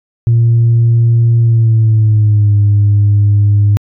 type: tone with pitch glide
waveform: sine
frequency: 116.54 to 102.63 Hz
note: A#2 to G#2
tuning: 0 to -20 cents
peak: -4 dBFS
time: 0.27-3.77 s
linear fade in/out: 0 ms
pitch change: -220 cents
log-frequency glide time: 1.4-2.55 s
effects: tanh soft clip ceiling -3 dBFS